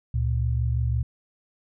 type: tone pair together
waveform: sine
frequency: 70.9 / 116.87 Hz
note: C#2 / A#2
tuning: +40 / +5 cents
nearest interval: major sixth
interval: 865 cents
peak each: -24 dBFS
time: 0.14-1.03 s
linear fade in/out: 5 ms
effects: none